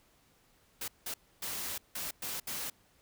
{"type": "noise bursts at uneven times", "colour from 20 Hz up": "white", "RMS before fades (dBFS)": -38, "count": 6, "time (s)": [[0.81, 0.88], [1.06, 1.14], [1.42, 1.78], [1.95, 2.11], [2.22, 2.4], [2.47, 2.7]], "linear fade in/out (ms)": 5, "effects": ["pink hiss -67 dBFS RMS until 3.01 s"]}